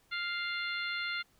harmonic tone, 698.5 Hz, F5, in tune, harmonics 2 / 3 / 4 / 5 / 6, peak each -37 / -37 / -43 / -43 / -43 dBFS, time 0.11-1.23 s, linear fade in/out 20 ms, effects pink hiss -68 dBFS RMS until 1.39 s

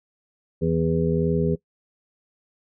harmonic tone, 82.1 Hz, E2, 6 cents flat, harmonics 1 / 2 / 3 / 5 / 6, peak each -30 / -22 / -28 / -25 / -28 dBFS, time 0.61-1.56 s, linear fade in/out 20 ms, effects noise-tail reverb RT60 0.1 s tail -21 dB re dry

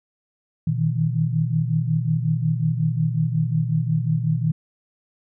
sine tone cluster, 120.8 / 155.5 / 161 Hz, B2 / D#3 / E3, -38 / -1 / -41 cents, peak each -23 dBFS, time 0.67-4.52 s, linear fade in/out 5 ms, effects none

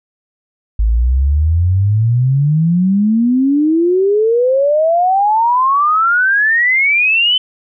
sine exponential sweep, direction up, 52 to 3072 Hz, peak -9 dBFS, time 0.79-7.38 s, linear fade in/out 5 ms, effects none

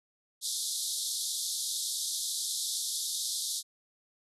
pink band-pass noise, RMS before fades -34 dBFS, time 0.41-3.63 s, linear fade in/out 50 ms, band 3500 to 12000 Hz, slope 96 dB/octave, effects none

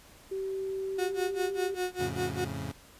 sine tone with pitch glide, 384.9 to 391.4 Hz, G4 to G4, -32 to -3 cents, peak -31 dBFS, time 0.31-1.75 s, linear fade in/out 10 ms, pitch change +29 cents, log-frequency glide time 0.87-1.25 s
35% pulse tone with tremolo, 364.2 Hz, F#4, 27 cents flat, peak -26 dBFS, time 0.98-2.45 s, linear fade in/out 10 ms, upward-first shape sine, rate 5 Hz, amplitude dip 95%
25% pulse chord, F augmented, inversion none, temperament equal, 87.31 / 110 / 138.59 Hz, F2 / A2 / C#3, 0 / 0 / 0 cents, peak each -36 / -36 / -34 dBFS, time 1.99-2.72 s, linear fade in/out 10 ms
effects pink hiss -55 dBFS RMS until 2.99 s + resampled to 32000 Hz

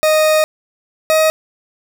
40% pulse tone pair in turn, 621 / 630.4 Hz, D#5 / D#5, -3 / +23 cents, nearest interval unison, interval 26 cents, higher second, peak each -9 dBFS, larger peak neither, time 0.03-0.44 / 1.1-1.3 s, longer first, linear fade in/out 0 ms, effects none

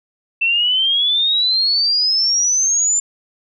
sine exponential sweep, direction up, 2664 to 7220 Hz, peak -13 dBFS, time 0.41-3 s, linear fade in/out 10 ms, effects none

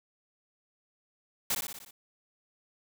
white noise with echo, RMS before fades -29 dBFS, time 1.5-1.55 s, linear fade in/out 5 ms, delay 60 ms, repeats 6, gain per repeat -4 dB, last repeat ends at 1.91 s, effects none

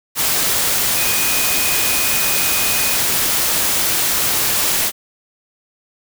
sine tone in noise, 2489 Hz, D#7, in tune, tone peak -24 dBFS, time 0.94-3 s, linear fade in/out 50 ms, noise white, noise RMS -17 dBFS, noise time 0.15-4.92 s, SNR -10 dB, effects none

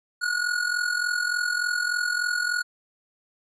square tone with amplitude modulation, 1451 Hz, F#6, 34 cents flat, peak -21 dBFS, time 0.21-2.63 s, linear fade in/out 20 ms, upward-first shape sine, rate 43.4 Hz, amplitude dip 70%, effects resampled to 22050 Hz

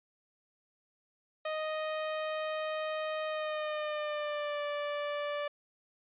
sawtooth tone with pitch glide, 622.3 to 584 Hz, D#5 to D5, 0 to -10 cents, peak -29 dBFS, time 1.45-5.48 s, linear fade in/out 5 ms, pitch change -110 cents, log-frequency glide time 3.26-4.64 s, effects resampled to 8000 Hz

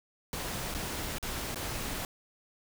pink noise with dropouts, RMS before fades -36 dBFS, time 0.33-2.05 s, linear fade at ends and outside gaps 1 ms, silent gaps 0.741-0.747 / 1.184-1.227 / 1.545-1.558 s, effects none

